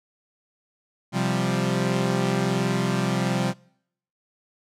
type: chord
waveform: sawtooth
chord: C suspended fourth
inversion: none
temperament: equal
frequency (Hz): 130.81 / 174.61 / 196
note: C3 / F3 / G3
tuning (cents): 0 / 0 / 0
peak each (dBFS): -22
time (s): 1.12-3.54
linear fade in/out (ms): 50
effects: noise-tail reverb RT60 0.7 s tail -25 dB re dry + low-pass 9000 Hz 12 dB/octave